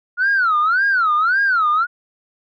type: tone with vibrato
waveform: sine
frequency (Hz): 1400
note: F6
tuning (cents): +4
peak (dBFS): -12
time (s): 0.17-1.87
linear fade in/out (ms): 50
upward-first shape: sine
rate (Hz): 1.8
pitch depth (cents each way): 260
effects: tanh soft clip ceiling -10 dBFS